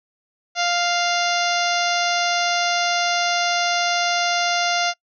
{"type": "harmonic tone", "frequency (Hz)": 698.5, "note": "F5", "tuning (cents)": 0, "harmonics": [1, 2, 3, 4, 5, 6, 7, 8, 9], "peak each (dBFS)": [-22, -25, -27, -28, -29, -30, -30, -31, -32], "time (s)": [0.55, 4.94], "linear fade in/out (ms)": 50, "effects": ["noise-tail reverb RT60 0.1 s tail -24 dB re dry"]}